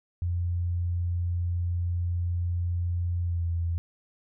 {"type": "tone with pitch glide", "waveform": "sine", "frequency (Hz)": [87.31, 84.78], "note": ["F2", "E2"], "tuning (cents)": [0, 49], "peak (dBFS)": -25, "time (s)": [0.22, 3.78], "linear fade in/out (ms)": 0, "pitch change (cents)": -51, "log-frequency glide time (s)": [3.22, 3.45], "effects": []}